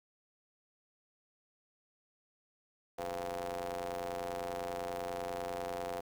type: ring-modulated tone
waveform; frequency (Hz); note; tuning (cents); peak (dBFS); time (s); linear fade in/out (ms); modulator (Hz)
sawtooth; 90.1; F#2; -45; -30; 2.98-6.01; 10; 598
effects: 10-bit